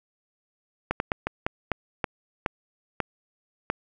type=slowing click train; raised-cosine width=0.5 ms; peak=-9 dBFS; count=10; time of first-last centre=0.91-3.7 s; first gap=91 ms; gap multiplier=1.29; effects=none